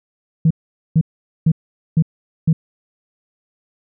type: tone bursts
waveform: sine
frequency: 160.5 Hz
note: E3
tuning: 46 cents flat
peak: -8 dBFS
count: 5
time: 0.45-2.53 s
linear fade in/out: 5 ms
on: 56 ms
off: 450 ms
effects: tanh soft clip ceiling -5 dBFS